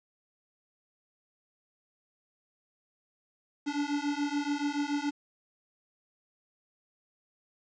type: beating tone pair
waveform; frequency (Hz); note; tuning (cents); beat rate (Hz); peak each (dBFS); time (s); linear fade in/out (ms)
square; 286 / 293; D4 / D4; -46 / -4; 7; -33 / -33; 3.66-5.11; 20
effects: resampled to 16000 Hz + 9-bit